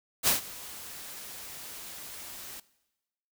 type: noise with ADSR envelope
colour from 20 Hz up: white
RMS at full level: -22 dBFS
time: 0.23-2.6 s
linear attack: 45 ms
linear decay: 130 ms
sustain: -21 dB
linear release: 4 ms
effects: noise-tail reverb RT60 1.0 s tail -20 dB re dry